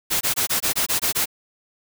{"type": "noise bursts", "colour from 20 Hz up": "white", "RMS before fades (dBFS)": -21, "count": 9, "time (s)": [0.1, 1.258], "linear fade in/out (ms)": 20, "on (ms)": 110, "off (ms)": 21, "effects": []}